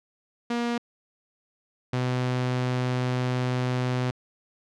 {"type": "tone pair in turn", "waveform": "sawtooth", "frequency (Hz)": [237.4, 125.99], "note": ["A#3", "B2"], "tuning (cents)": [32, 35], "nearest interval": "major seventh", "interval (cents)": 1097, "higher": "first", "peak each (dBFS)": [-21, -20], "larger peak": "second", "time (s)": [[0.5, 0.78], [1.93, 4.11]], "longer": "second", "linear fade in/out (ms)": 5, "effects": ["low-pass 5000 Hz 12 dB/octave"]}